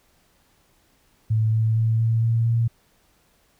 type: tone with pitch steps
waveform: sine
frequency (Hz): 110 / 111.15 / 112.31 / 113.49 / 114.67 / 115.87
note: A2 / A2 / A2 / A#2 / A#2 / A#2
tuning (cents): 0 / +18 / +36 / -46 / -28 / -10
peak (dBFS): -17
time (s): 1.3-2.68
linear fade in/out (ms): 10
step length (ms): 230
effects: pink hiss -62 dBFS RMS until 3.59 s